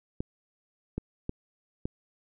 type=clicks; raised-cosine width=3 ms; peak=-18 dBFS; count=4; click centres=0.205 / 0.98 / 1.294 / 1.855 s; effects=none